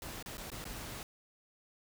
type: noise with dropouts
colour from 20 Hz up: pink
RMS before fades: -44 dBFS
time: 0.02-1.03 s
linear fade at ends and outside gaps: 1 ms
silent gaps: 0.226-0.26 / 0.371-0.38 / 0.502-0.517 / 0.642-0.653 s
effects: none